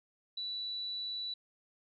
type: tone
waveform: sine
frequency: 3951 Hz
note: B7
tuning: in tune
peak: -36 dBFS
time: 0.37-1.34 s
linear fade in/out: 5 ms
effects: none